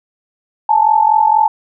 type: tone pair together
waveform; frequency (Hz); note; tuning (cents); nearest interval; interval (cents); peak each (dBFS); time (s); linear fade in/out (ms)
sine; 850.8 / 895; G#5 / A5; +42 / +29; minor second; 87; -11; 0.69-1.48; 5
effects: none